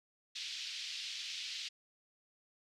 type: band-pass noise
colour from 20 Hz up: pink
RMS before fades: -43 dBFS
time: 0.35-1.69 s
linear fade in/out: 10 ms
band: 2800 to 5100 Hz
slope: 24 dB/octave
effects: none